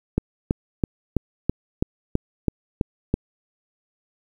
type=click train; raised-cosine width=3 ms; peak=-6 dBFS; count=10; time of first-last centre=0.18-3.141 s; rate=3.04 Hz; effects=8-bit